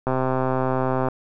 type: click train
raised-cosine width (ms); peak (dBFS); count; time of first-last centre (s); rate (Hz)
1; -9; 133; 0.07-1.085; 130
effects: none